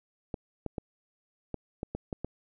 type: clicks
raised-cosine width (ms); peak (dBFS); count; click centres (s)
2; -20; 8; 0.342 / 0.663 / 0.782 / 1.543 / 1.831 / 1.95 / 2.128 / 2.246
effects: none